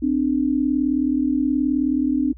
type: tone pair together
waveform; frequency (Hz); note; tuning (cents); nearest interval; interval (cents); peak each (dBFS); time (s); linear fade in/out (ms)
sine; 259.1 / 298; C4 / D4; -17 / +25; major second; 242; -20; 0.02-2.33; 10
effects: added 60 Hz sine -38 dBFS peak until 2.37 s